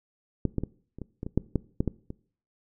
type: clicks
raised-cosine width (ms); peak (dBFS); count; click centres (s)
3; -11 / -13 / -17 / -28 / -23 / -21 / -21 / -9 / -11 / -11 / -13 / -23; 12; 0.453 / 0.583 / 0.636 / 0.986 / 1.017 / 1.231 / 1.265 / 1.376 / 1.557 / 1.805 / 1.877 / 2.104
effects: noise-tail reverb RT60 0.5 s tail -21 dB re dry